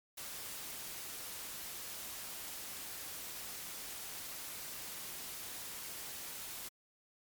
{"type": "noise", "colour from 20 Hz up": "white", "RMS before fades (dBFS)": -45, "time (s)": [0.17, 6.69], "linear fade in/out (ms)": 10, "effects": ["MP3 96 kbps"]}